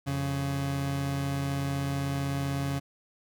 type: tone pair together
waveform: 30% pulse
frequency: 87.31 / 138.75 Hz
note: F2 / C#3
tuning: 0 / +2 cents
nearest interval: minor sixth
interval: 802 cents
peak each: -35 / -26 dBFS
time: 0.06-2.8 s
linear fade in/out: 20 ms
effects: none